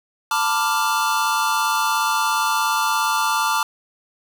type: chord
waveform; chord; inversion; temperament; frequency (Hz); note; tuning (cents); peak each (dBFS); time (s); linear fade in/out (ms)
square; B half-diminished seventh; third; equal with one note detuned; 890.7 / 987.8 / 1174.7 / 1396.9; A5 / B5 / D6 / F6; +21 / 0 / 0 / 0; -23 / -28 / -23 / -25; 0.31-3.63; 2
effects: none